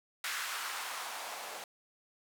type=noise with band-pass filter sweep; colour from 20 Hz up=blue; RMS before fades=-40 dBFS; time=0.24-1.64 s; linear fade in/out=2 ms; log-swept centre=1600 to 620 Hz; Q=1.7; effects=none